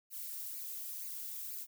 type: noise with flanger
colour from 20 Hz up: violet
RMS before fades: -43 dBFS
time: 0.1-1.67 s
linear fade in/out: 50 ms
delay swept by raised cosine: 0.43 to 2.73 ms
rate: 2.1 Hz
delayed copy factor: +0.85
effects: none